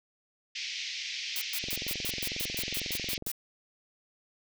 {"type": "band-pass noise", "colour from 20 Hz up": "pink", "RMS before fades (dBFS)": -37, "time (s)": [0.55, 3.18], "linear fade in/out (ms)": 10, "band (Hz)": [2100, 5900], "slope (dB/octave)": 48}
{"type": "noise bursts", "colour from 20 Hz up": "blue", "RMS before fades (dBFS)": -34, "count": 12, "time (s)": [1.36, 3.316], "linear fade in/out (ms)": 0, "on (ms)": 53, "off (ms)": 120}
{"type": "click train", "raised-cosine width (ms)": 2, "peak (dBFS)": -27, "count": 37, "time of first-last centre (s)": [1.64, 3.269], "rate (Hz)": 22.1}
{"effects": []}